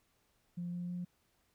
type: tone with pitch steps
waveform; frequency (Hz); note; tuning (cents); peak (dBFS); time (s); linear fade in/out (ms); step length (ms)
sine; 174.61 / 176.03 / 177.46; F3 / F3 / F3; 0 / +14 / +28; -36; 0.57-1.05; 10; 160
effects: tanh soft clip ceiling -32 dBFS + pink hiss -75 dBFS RMS until 1.54 s